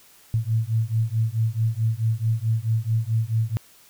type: beating tone pair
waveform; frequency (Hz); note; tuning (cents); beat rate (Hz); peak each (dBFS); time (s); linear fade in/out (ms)
sine; 110 / 114.6; A2 / A#2; 0 / -29; 4.6; -23; 0.34-3.57; 0
effects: white hiss -53 dBFS RMS until 3.89 s